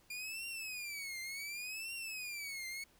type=tone with vibrato; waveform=sawtooth; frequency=2402 Hz; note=D7; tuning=38 cents sharp; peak=-38 dBFS; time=0.1-2.84 s; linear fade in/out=5 ms; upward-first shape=triangle; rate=0.68 Hz; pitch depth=250 cents each way; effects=pink hiss -68 dBFS RMS until 2.99 s